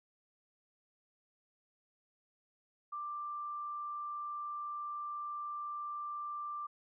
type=tone; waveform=sine; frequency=1181 Hz; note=D6; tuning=9 cents sharp; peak=-38 dBFS; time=2.92-6.67 s; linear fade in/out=10 ms; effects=none